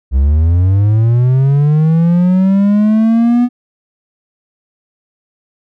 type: linear sweep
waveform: triangle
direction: up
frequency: 63.2 to 246.9 Hz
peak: -5 dBFS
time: 0.11-3.49 s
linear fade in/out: 50 ms
effects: none